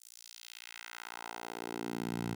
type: tone with high-pass filter sweep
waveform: 10% pulse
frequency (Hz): 58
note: A#1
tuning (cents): -8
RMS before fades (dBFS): -42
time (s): 0-2.35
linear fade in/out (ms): 10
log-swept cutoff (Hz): 7900 to 120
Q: 1.3
effects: none